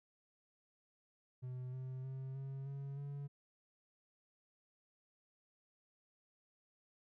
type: tone with pitch steps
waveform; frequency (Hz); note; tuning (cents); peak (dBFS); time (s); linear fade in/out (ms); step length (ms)
triangle; 126.7 / 129.59 / 132.54 / 135.56 / 138.65 / 141.81; B2 / C3 / C3 / C#3 / C#3 / C#3; +45 / -16 / +23 / -38 / +1 / +40; -40; 1.42-3.28; 20; 310
effects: none